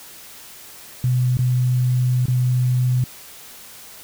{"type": "tone with dropouts", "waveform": "sine", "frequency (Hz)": 125.7, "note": "B2", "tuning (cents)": 31, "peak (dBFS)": -15, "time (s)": [1.04, 3.04], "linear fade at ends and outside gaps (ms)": 2, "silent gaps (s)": [[1.371, 1.39], [2.257, 2.282]], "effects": ["white hiss -41 dBFS RMS until 4.03 s"]}